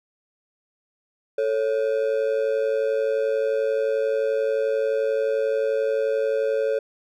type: ring-modulated tone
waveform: triangle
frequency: 497.4 Hz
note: B4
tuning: 12 cents sharp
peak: -15 dBFS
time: 1.38-6.79 s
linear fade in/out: 5 ms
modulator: 55.7 Hz
effects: none